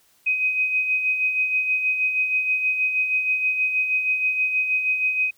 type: tone with tremolo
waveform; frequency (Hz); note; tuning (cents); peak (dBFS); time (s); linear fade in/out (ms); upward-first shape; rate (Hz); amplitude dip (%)
sine; 2516; D#7; +19; -17; 0.26-5.31; 10; sine; 6.3; 50
effects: white hiss -60 dBFS RMS until 5.37 s